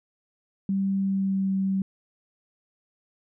sine tone with pitch glide, 194.8 to 192.56 Hz, G3 to G3, -11 to -31 cents, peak -22 dBFS, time 0.69-1.82 s, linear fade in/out 2 ms, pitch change -20 cents, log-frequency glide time 0.97-1.51 s, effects none

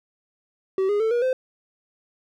triangle tone with pitch steps, 382.1 / 411.9 / 444 / 478.6 / 516 Hz, G4 / G#4 / A4 / A#4 / C5, -44 / -14 / +16 / +46 / -24 cents, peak -17 dBFS, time 0.78-1.33 s, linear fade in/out 2 ms, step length 110 ms, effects none

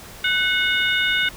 harmonic tone with a mistuned harmonic, 726 Hz, F#5, 33 cents flat, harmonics 2 / 3 / 4 / 5, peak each -21 / -23 / -24 / -25 dBFS, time 0.24-1.29 s, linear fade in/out 5 ms, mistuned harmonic 2, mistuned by +49 cents, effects pink hiss -40 dBFS RMS until 1.36 s

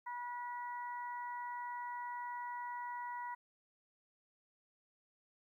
harmonic tone, 485.4 Hz, B4, 30 cents flat, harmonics 2 / 3 / 4, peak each -41 / -53 / -50 dBFS, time 0.06-3.35 s, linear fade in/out 10 ms, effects 13-bit

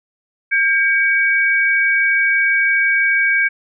sine tone pair together, 1600 / 2263 Hz, G6 / C#7, +35 / +35 cents, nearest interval tritone, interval 600 cents, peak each -15 dBFS, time 0.51-3.49 s, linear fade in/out 20 ms, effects none

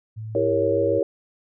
sine tone with pitch glide, 109.6 to 102.26 Hz, A2 to G#2, -6 to -26 cents, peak -30 dBFS, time 0.16-1 s, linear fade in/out 20 ms, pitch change -120 cents, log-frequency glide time 0.47-0.53 s
sine chord, E diminished seventh, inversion none, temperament equal with one note detuned, 329.6 / 399.5 / 466.2 / 554.4 Hz, E4 / G4 / Bb4 / Db5, 0 / +33 / 0 / 0 cents, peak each -26 / -25 / -23 / -22 dBFS, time 0.35-1.03 s, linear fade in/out 2 ms
effects none

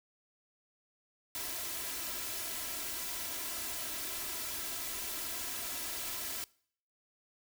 white noise with comb filter, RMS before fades -39 dBFS, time 1.35-6.44 s, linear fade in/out 0 ms, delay 3 ms, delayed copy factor +0.65, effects noise-tail reverb RT60 0.6 s tail -24 dB re dry

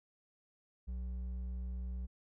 sine tone with hard clipping, 61.74 Hz, B1, in tune, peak -39 dBFS, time 0.87-2.07 s, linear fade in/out 20 ms, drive 5 dB, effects none

